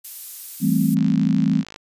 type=noise; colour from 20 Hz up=violet; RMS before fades=-32 dBFS; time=0.04-0.95 s; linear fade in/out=10 ms
type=chord; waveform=sine; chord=A minor seventh; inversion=second; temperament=equal; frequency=164.81 / 196 / 220 / 261.6 Hz; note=E3 / G3 / A3 / C4; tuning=0 / 0 / 0 / 0 cents; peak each=-21 dBFS; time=0.6-1.64 s; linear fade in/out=50 ms
type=click train; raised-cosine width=0.2 ms; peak=-20 dBFS; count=43; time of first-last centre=0.97-1.761 s; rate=53.1 Hz
effects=resampled to 32000 Hz